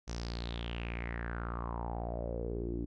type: tone with low-pass filter sweep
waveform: sawtooth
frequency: 58.27 Hz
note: A#1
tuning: in tune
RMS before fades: -38 dBFS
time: 0.07-2.86 s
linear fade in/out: 20 ms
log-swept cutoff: 6000 to 300 Hz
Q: 5.9
effects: none